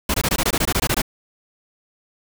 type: noise bursts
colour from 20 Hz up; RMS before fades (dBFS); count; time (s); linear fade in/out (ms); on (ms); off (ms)
pink; -19; 13; 0.09-1.018; 5; 52; 21
effects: none